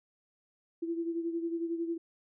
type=beating tone pair; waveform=sine; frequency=333.5 / 344.5 Hz; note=E4 / F4; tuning=+20 / -24 cents; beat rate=11 Hz; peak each=-32 / -39 dBFS; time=0.82-1.98 s; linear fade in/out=10 ms; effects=none